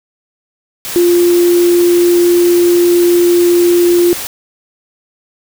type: tone in noise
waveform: sine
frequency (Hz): 349.2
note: F4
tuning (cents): 0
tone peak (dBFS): -6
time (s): 0.96-4.13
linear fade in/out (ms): 0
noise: white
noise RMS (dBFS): -22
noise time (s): 0.85-4.27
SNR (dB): +13
effects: none